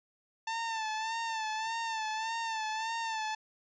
sawtooth tone with vibrato, 891 Hz, A5, 22 cents sharp, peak -29 dBFS, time 0.47-3.35 s, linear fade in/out 5 ms, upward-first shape sine, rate 1.7 Hz, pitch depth 53 cents each way, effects resampled to 16000 Hz

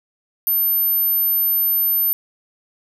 sine tone, 13050 Hz, G#9, 32 cents flat, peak -15 dBFS, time 0.47-2.13 s, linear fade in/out 0 ms, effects none

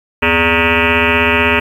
sine tone with frequency modulation, 1437 Hz, F6, 49 cents sharp, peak -9 dBFS, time 0.22-1.6 s, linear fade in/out 10 ms, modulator 170 Hz, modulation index 7.8, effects 7-bit

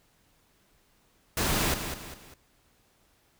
pink noise with echo, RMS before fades -27 dBFS, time 1.37-1.74 s, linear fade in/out 2 ms, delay 200 ms, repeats 3, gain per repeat -8 dB, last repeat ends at 2.34 s, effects pink hiss -66 dBFS RMS until 3.39 s

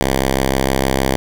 5% pulse tone, 66.5 Hz, C2, 29 cents sharp, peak -3 dBFS, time 0.01-1.16 s, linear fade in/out 0 ms, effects none

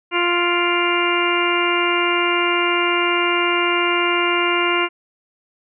harmonic tone with a mistuned harmonic, 349.2 Hz, F4, in tune, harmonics 1 / 2 / 3 / 4 / 5 / 6 / 7 / 8, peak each -21 / -28 / -22 / -24 / -32 / -25 / -25 / -23 dBFS, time 0.11-4.89 s, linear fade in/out 50 ms, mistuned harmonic 7, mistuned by -52 cents, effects none

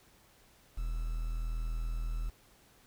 triangle tone with quantisation, 40.43 Hz, E1, 33 cents flat, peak -30 dBFS, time 0.77-2.3 s, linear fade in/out 10 ms, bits 9, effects pink hiss -63 dBFS RMS until 2.86 s

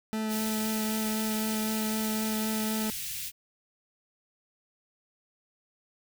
40% pulse tone with vibrato, 217.8 Hz, A3, 17 cents flat, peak -28 dBFS, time 0.13-2.9 s, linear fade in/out 0 ms, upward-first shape sine, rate 3.9 Hz, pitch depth 9 cents each way
white band-stop noise, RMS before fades -36 dBFS, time 0.28-3.32 s, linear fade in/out 50 ms, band 160 to 2100 Hz, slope 24 dB/octave
effects none

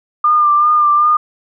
sine tone with vibrato, 1199 Hz, D6, 36 cents sharp, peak -8 dBFS, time 0.24-1.17 s, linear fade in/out 5 ms, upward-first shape sine, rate 2.6 Hz, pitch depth 30 cents each way, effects none

